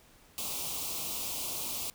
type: band-stop noise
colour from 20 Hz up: white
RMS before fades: -36 dBFS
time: 0.38-1.9 s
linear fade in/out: 0 ms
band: 1200 to 2400 Hz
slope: 48 dB/octave
effects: pink hiss -60 dBFS RMS until 1.94 s